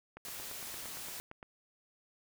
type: click train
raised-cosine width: 0.5 ms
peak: -32 dBFS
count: 12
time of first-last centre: 0.17-1.429 s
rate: 8.74 Hz
type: noise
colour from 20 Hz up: white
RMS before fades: -44 dBFS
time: 0.25-1.2 s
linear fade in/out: 0 ms
effects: none